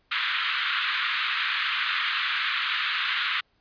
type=band-pass noise; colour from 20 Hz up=pink; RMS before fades=-27 dBFS; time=0.11-3.41 s; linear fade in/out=10 ms; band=1200 to 3900 Hz; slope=48 dB/octave; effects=pink hiss -68 dBFS RMS until 3.6 s + resampled to 11025 Hz